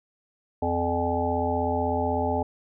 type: harmonic tone with a mistuned harmonic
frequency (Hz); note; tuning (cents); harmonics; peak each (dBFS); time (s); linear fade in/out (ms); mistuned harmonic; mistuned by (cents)
86; F2; -26; 1 / 3 / 5 / 7 / 9 / 10; -30 / -30 / -30 / -30 / -30 / -30; 0.62-2.43; 5; 10; -20
effects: none